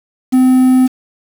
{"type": "tone with quantisation", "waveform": "triangle", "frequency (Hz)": 256.8, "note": "C4", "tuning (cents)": -32, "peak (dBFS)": -4, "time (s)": [0.32, 0.88], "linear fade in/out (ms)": 20, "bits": 5, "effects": []}